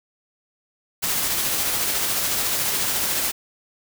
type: noise with tremolo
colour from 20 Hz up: white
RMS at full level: -22 dBFS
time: 1.02-3.32 s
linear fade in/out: 20 ms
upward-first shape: sine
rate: 14 Hz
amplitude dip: 25%
effects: none